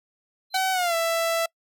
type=tone with exponential growth; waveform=triangle; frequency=4100 Hz; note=C8; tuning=36 cents flat; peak=-22 dBFS; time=0.5-0.57 s; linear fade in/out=5 ms; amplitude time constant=15 ms
type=tone with pitch glide; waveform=sawtooth; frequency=758 to 663.7 Hz; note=F#5 to E5; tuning=+42 to +12 cents; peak=-18 dBFS; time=0.54-1.46 s; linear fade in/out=5 ms; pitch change=-230 cents; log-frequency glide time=0.72-0.95 s
effects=noise-tail reverb RT60 0.1 s tail -26 dB re dry